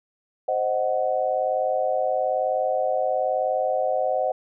sine chord, C diminished, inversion none, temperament equal with one note detuned, 523.3 / 622.3 / 743.4 Hz, C5 / Eb5 / Gb5, 0 / 0 / +8 cents, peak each -25 dBFS, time 0.48-4.32 s, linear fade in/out 5 ms, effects none

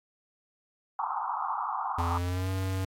pink band-pass noise, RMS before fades -32 dBFS, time 0.99-2.18 s, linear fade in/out 2 ms, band 770 to 1300 Hz, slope 96 dB/octave
square tone with pitch glide, 85.3 to 94.65 Hz, F2 to F#2, -40 to +40 cents, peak -29 dBFS, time 1.98-2.85 s, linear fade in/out 5 ms, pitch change +180 cents, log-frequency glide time 2.09-2.5 s
effects AAC 64 kbps

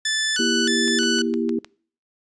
15% pulse tone with vibrato, 1614 Hz, G#6, 50 cents flat, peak -14 dBFS, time 0.05-1.22 s, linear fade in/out 5 ms, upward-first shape square, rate 1.6 Hz, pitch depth 140 cents each way
sine chord, E diminished, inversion second, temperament just, 237.3 / 329.6 / 395.6 Hz, Bb3 / E4 / G4, +31 / 0 / +16 cents, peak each -23 / -25 / -26 dBFS, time 0.39-1.59 s, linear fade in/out 5 ms
click train, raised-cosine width 0.2 ms, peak -19 dBFS, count 6, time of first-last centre 0.88-1.646 s, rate 6.53 Hz
effects noise-tail reverb RT60 0.5 s tail -25 dB re dry + resampled to 22050 Hz

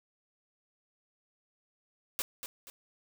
white noise with echo, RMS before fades -33 dBFS, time 2.19-2.22 s, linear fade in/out 0 ms, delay 240 ms, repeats 2, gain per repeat -8 dB, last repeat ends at 2.7 s, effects none

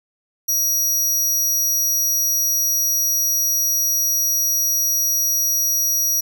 sawtooth tone, 5760 Hz, F#8, 47 cents flat, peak -14 dBFS, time 0.48-6.21 s, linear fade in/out 10 ms, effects none

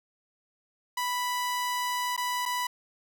sawtooth tone with dropouts, 987.8 Hz, B5, in tune, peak -24 dBFS, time 0.97-2.67 s, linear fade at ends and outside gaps 5 ms, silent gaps 2.165-2.176 / 2.455-2.459 s, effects none

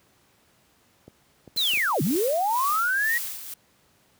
clicks, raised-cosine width 2 ms, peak -30 dBFS, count 8, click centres 1.08 / 1.477 / 1.563 / 1.736 / 1.774 / 2.068 / 2.109 / 2.155 s
blue noise with tremolo, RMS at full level -31 dBFS, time 1.56-3.54 s, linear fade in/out 5 ms, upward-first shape sine, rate 2 Hz, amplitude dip 60%
sine linear two-way sweep, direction down then up, 4186 to 127.8 to 1933 Hz, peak -21 dBFS, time 1.57-3.18 s, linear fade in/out 5 ms, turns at 2.02 s
effects pink hiss -62 dBFS RMS until 4.19 s + high-pass 80 Hz 12 dB/octave

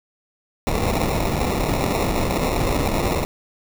pink noise with sample-and-hold, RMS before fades -21 dBFS, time 0.67-3.25 s, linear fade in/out 0 ms, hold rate 1575 Hz, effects none

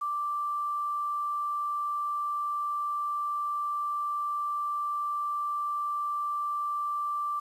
sine tone with quantisation, 1174.7 Hz, D6, in tune, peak -28 dBFS, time 0.01-7.4 s, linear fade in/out 10 ms, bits 9, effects resampled to 32000 Hz

